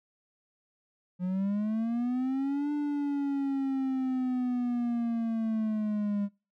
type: linear two-way sweep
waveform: triangle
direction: up then down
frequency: 177.5 to 294.9 to 201.1 Hz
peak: -25 dBFS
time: 1.19-6.29 s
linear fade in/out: 50 ms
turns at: 2.72 s
effects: noise-tail reverb RT60 0.3 s tail -22 dB re dry